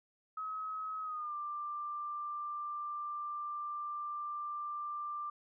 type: tone with pitch glide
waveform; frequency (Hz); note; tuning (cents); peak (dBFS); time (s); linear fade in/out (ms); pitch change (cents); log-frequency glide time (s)
sine; 1277 to 1184.6; D#6 to D6; +45 to +15; -37; 0.37-5.3; 5; -130; 1.02-1.34
effects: none